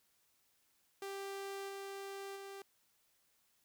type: tone with level steps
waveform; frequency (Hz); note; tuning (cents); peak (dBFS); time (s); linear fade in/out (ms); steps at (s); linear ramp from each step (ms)
sawtooth; 393.5; G4; +7; -38 / -40 / -43; 1.02-2.62; 2; 1.68 / 2.35; 20
effects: white hiss -75 dBFS RMS until 3.64 s